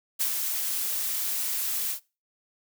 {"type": "noise with ADSR envelope", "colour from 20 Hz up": "blue", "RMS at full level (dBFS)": -25, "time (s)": [0.19, 2], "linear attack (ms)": 22, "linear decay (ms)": 86, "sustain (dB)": -4, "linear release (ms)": 95, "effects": ["noise-tail reverb RT60 0.3 s tail -22 dB re dry"]}